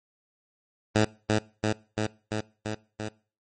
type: tone with echo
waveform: 10% pulse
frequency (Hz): 107.6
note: A2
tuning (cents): -38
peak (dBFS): -11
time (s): 0.95-1.05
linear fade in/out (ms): 10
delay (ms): 340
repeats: 6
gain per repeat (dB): -2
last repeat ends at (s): 3.09
effects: noise-tail reverb RT60 0.4 s tail -23 dB re dry + MP3 32 kbps